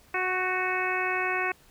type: harmonic tone with a mistuned harmonic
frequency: 368.4 Hz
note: F#4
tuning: 7 cents flat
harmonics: 1 / 2 / 3 / 4 / 5 / 6 / 7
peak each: -33 / -33 / -33 / -33 / -33 / -33 / -33 dBFS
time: 0.14-1.52 s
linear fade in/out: 5 ms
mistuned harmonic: 4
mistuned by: +24 cents
effects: pink hiss -58 dBFS RMS until 1.7 s